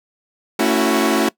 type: chord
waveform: sawtooth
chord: F# minor seventh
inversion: first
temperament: equal with one note detuned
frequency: 223.7 / 277.2 / 329.6 / 370 Hz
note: A3 / C#4 / E4 / F#4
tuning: +29 / 0 / 0 / 0 cents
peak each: -16 dBFS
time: 0.59-1.29 s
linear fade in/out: 5 ms
effects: noise-tail reverb RT60 0.1 s tail -21 dB re dry